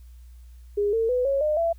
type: tone with pitch steps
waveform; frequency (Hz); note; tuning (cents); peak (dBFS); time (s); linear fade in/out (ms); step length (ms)
sine; 410 / 452.3 / 499 / 550.5 / 607.2 / 669.9; G#4 / A4 / B4 / C#5 / D#5 / E5; -22 / +48 / +18 / -12 / -42 / +28; -20; 0.77-1.73; 10; 160
effects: added 60 Hz sine -43 dBFS peak until 1.78 s + white hiss -65 dBFS RMS until 1.78 s